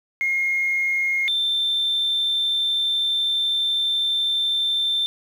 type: tone pair in turn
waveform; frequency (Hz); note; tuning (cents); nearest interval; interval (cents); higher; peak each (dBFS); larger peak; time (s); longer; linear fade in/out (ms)
sine; 2144 / 3564; C7 / A7; +42 / +22; major sixth; 880; second; -18; neither; 0.21-1.28 / 1.28-5.06; second; 0
effects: tanh soft clip ceiling -14 dBFS + 8-bit